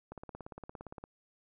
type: click train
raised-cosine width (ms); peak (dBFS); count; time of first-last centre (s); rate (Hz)
1; -30; 17; 0.12-1.04; 17.4
effects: none